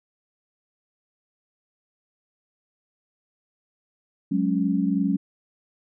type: chord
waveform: sine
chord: F# suspended second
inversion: none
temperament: equal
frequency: 185 / 207.7 / 277.2 Hz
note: F#3 / G#3 / C#4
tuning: 0 / 0 / 0 cents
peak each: -24 / -25 / -24 dBFS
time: 4.31-5.17 s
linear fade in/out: 10 ms
effects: none